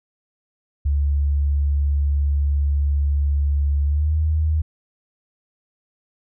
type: tone with pitch glide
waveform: sine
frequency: 71.4 to 77.86 Hz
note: D2 to D#2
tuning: -48 to +2 cents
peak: -16 dBFS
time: 0.85-4.62 s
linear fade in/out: 10 ms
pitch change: +150 cents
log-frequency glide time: 3.85-4.15 s
effects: none